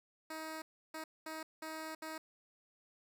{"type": "tone bursts at uneven times", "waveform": "10% pulse", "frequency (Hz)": 316.3, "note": "D#4", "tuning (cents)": 29, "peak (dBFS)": -34, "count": 5, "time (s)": [[0.3, 0.62], [0.94, 1.04], [1.26, 1.43], [1.62, 1.95], [2.02, 2.18]], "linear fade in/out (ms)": 5, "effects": []}